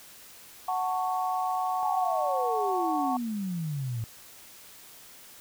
sine chord, F# minor, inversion none, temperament just, 740 / 888 / 1110 Hz, F#5 / A5 / C#6, 0 / +16 / +2 cents, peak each -28 / -34 / -32 dBFS, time 0.68-3.17 s, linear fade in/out 5 ms
sine exponential sweep, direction down, 872 to 110 Hz, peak -29 dBFS, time 1.83-4.04 s, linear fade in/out 0 ms
effects white hiss -50 dBFS RMS until 5.4 s

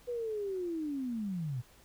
sine linear sweep, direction down, 493.9 to 115.3 Hz, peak -33 dBFS, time 0.07-1.62 s, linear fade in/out 20 ms, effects added 50 Hz sine -67 dBFS peak until 1.84 s + pink hiss -61 dBFS RMS until 1.84 s

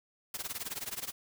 white noise with tremolo, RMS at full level -36 dBFS, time 0.34-1.12 s, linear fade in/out 2 ms, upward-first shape sine, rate 19 Hz, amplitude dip 90%, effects none

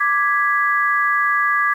sine chord, G# diminished, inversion second, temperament equal, 1174.7 / 1661.2 / 1975.5 Hz, D6 / G#6 / B6, 0 / 0 / 0 cents, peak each -18 / -18 / -23 dBFS, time 0-1.74 s, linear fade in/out 10 ms, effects 8-bit

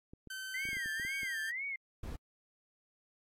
clicks, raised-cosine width 3 ms, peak -37 dBFS, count 10, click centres 0.135 / 0.273 / 0.654 / 0.689 / 0.731 / 0.769 / 0.859 / 0.998 / 1.05 / 1.232 s
sawtooth tone with pitch glide, 1538 to 1588.6 Hz, G6 to G6, -33 to +23 cents, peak -37 dBFS, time 0.3-1.5 s, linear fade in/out 5 ms, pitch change +56 cents, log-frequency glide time 0.56-0.71 s
sine tone with vibrato, 1975.5 Hz, B6, in tune, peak -36 dBFS, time 0.54-1.76 s, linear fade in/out 5 ms, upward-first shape sine, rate 2 Hz, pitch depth 220 cents each way
brown noise, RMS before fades -41 dBFS, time 2.03-2.16 s, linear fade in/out 5 ms
effects AAC 48 kbps

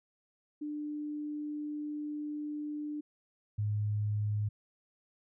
sine tone pair in turn, 297.9 / 104.9 Hz, D4 / G#2, +25 / +18 cents, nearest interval octave + tritone, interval 1807 cents, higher first, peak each -35 / -29 dBFS, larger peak second, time 0.61-3.01 / 3.58-4.49 s, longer first, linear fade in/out 10 ms, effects none

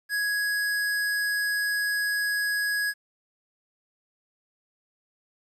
square tone, 1666 Hz, G#6, 5 cents sharp, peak -25 dBFS, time 0.09-2.94 s, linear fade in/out 50 ms, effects resampled to 32000 Hz + 10-bit

